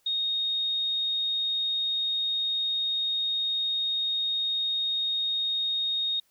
sine tone, 3719 Hz, A#7, 5 cents flat, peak -25 dBFS, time 0.06-6.2 s, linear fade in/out 5 ms, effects white hiss -68 dBFS RMS until 6.3 s

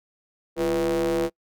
square ring-modulated tone, 76.1 Hz, D#2, 38 cents flat, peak -19 dBFS, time 0.56-1.3 s, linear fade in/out 50 ms, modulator 417 Hz, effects noise-tail reverb RT60 0.1 s tail -26 dB re dry

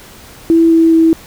sine tone with pitch steps, 330 / 327.7 / 325.5 Hz, E4 / E4 / E4, +2 / -10 / -22 cents, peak -5 dBFS, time 0.5-1.13 s, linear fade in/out 0 ms, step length 210 ms, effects pink hiss -37 dBFS RMS until 1.26 s

